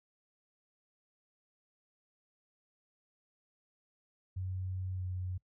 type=tone with pitch glide; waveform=sine; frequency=93 to 91.56 Hz; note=F#2 to F#2; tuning=+9 to -18 cents; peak=-35 dBFS; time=4.36-5.38 s; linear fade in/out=10 ms; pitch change=-27 cents; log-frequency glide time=4.95-5.03 s; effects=noise-tail reverb RT60 0.1 s tail -22 dB re dry